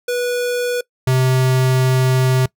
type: tone pair in turn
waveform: square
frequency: 489 / 129.52 Hz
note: B4 / C3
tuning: -17 / -17 cents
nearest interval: octave + major seventh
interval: 2300 cents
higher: first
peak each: -18 / -13 dBFS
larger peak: second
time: 0.08-0.81 / 1.07-2.46 s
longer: second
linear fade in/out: 5 ms
effects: noise-tail reverb RT60 0.1 s tail -22 dB re dry